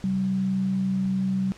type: tone pair together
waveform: sine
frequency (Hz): 130.1 / 190.77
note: C3 / G3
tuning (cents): -9 / -47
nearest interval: perfect fifth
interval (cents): 662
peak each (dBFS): -34 / -22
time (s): 0.04-1.52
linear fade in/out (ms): 0
effects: pink hiss -49 dBFS RMS until 1.57 s + low-pass 7000 Hz 12 dB/octave